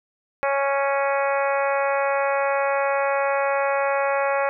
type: harmonic tone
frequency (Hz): 277.2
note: C#4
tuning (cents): 0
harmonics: 2 / 3 / 4 / 5 / 6 / 7 / 8 / 9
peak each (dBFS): -22 / -26 / -28 / -30 / -32 / -33 / -34 / -35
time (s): 0.43-4.49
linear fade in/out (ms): 0
effects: none